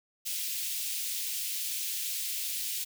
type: high-pass noise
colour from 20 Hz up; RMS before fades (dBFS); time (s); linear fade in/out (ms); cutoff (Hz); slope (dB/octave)
white; -34; 0.25-2.85; 20; 2500; 24
effects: none